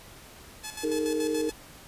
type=tone with tremolo; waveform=5% pulse; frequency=860 Hz; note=A5; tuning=40 cents flat; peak=-23 dBFS; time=0.63-1.52 s; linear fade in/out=20 ms; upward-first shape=square; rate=7 Hz; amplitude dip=65%
type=chord; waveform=sine; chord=D# suspended fourth; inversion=none; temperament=equal with one note detuned; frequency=311.1 / 415.3 / 458.9 Hz; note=D#4 / G#4 / A#4; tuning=0 / 0 / -27 cents; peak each=-29 / -34 / -28 dBFS; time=0.83-1.5 s; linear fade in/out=10 ms
effects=pink hiss -49 dBFS RMS until 1.87 s + resampled to 32000 Hz